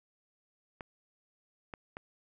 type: clicks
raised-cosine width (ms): 0.5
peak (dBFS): -26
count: 3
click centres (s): 0.808 / 1.738 / 1.969
effects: none